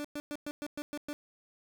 30% pulse tone bursts, 293.7 Hz, D4, in tune, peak -33 dBFS, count 8, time 0-1.13 s, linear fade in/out 0 ms, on 45 ms, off 110 ms, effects none

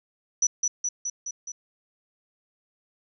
sine tone with echo, 5920 Hz, F#8, in tune, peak -18 dBFS, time 0.42-0.47 s, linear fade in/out 5 ms, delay 210 ms, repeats 5, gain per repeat -3 dB, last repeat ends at 1.52 s, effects none

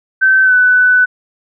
sine tone with pitch glide, 1541 to 1496.3 Hz, G6 to F#6, -30 to +19 cents, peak -6 dBFS, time 0.21-1.06 s, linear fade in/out 20 ms, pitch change -51 cents, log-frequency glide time 0.43-0.54 s, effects none

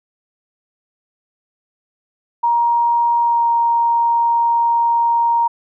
sine tone with pitch glide, 942 to 935 Hz, A#5 to A#5, +18 to +5 cents, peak -12 dBFS, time 2.43-5.48 s, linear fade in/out 10 ms, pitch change -13 cents, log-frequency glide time 3.22-3.46 s, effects none

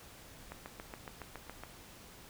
click train, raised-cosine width 0.5 ms, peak -28 dBFS, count 9, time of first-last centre 0.52-1.636 s, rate 7.17 Hz, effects pink hiss -54 dBFS RMS until 2.29 s

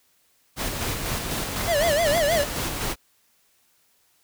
pink noise with tremolo, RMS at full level -27 dBFS, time 0.56-2.96 s, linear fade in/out 50 ms, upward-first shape square, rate 4 Hz, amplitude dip 30%
square tone with vibrato, 626 Hz, D#5, 10 cents sharp, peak -20 dBFS, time 1.66-2.46 s, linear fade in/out 50 ms, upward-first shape sine, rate 6.3 Hz, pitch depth 170 cents each way
effects white hiss -64 dBFS RMS until 4.23 s

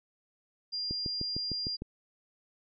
sine tone, 4800 Hz, D8, 37 cents sharp, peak -32 dBFS, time 0.72-1.77 s, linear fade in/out 20 ms
click train, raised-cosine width 3 ms, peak -24 dBFS, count 7, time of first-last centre 0.91-1.82 s, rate 6.59 Hz
effects none

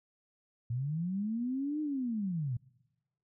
sine linear two-way sweep, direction up then down, 113.5 to 308.5 to 113.5 Hz, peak -31 dBFS, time 0.7-2.57 s, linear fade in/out 5 ms, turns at 1.81 s, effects noise-tail reverb RT60 1.0 s tail -24 dB re dry

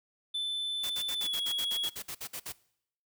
triangle tone with pitch glide, 3520 to 3332 Hz, A7 to G#7, 0 to +5 cents, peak -29 dBFS, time 0.34-1.89 s, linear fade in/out 10 ms, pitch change -95 cents, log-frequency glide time 1.17-1.37 s
white noise bursts, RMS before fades -39 dBFS, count 14, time 0.83-2.525 s, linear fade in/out 10 ms, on 70 ms, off 55 ms
effects noise-tail reverb RT60 0.7 s tail -21 dB re dry

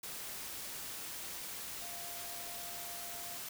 sine tone in noise, 694 Hz, F5, 11 cents flat, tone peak -51 dBFS, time 1.82-3.37 s, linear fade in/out 5 ms, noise white, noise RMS -44 dBFS, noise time 0.03-3.49 s, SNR -10 dB, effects none

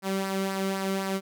sawtooth tone with flanger, 193.1 Hz, G3, 26 cents flat, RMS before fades -29 dBFS, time 0.02-1.21 s, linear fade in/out 50 ms, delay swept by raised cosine 0.29 to 1.19 ms, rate 3.9 Hz, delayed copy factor -0.5, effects none

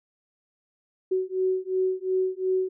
sine beating tone pair, 372.7 / 375.5 Hz, F#4 / F#4, +13 / +26 cents, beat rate 2.8 Hz, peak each -26 dBFS, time 1.11-2.69 s, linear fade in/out 10 ms, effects none

